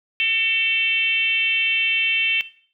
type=tone with frequency modulation; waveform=sine; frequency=2681 Hz; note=E7; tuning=29 cents sharp; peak=-17 dBFS; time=0.2-2.41 s; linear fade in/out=0 ms; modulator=435 Hz; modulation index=0.98; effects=noise-tail reverb RT60 0.5 s tail -17 dB re dry